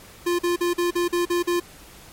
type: tone bursts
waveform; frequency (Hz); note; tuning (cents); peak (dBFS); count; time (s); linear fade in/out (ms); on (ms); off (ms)
square; 349.2; F4; 0; -20; 8; 0.26-1.601; 10; 130; 43
effects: pink hiss -46 dBFS RMS until 2.12 s + MP3 64 kbps